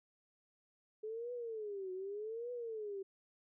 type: tone with vibrato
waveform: sine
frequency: 425.7 Hz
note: G#4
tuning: 43 cents sharp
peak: -40 dBFS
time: 1.03-3.03 s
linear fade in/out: 10 ms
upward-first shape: triangle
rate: 0.84 Hz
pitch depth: 260 cents each way
effects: none